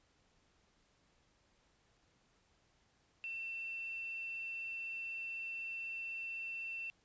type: tone with quantisation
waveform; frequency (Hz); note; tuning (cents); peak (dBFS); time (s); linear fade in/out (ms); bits
sine; 2692; E7; +36; -40; 3.24-6.9; 0; 10
effects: pink hiss -73 dBFS RMS until 7.04 s + resampled to 16000 Hz